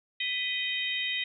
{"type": "harmonic tone with a mistuned harmonic", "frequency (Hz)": 622.3, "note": "D#5", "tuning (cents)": 0, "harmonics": [3, 4, 5, 6], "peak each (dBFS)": [-34, -34, -34, -34], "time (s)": [0.2, 1.24], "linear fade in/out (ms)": 5, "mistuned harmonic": 3, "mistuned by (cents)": 110, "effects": []}